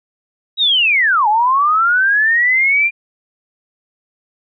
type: linear two-way sweep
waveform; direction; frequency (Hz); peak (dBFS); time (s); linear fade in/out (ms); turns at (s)
sine; down then up; 3884 to 818 to 2405; -10; 0.57-2.91; 50; 1.28
effects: none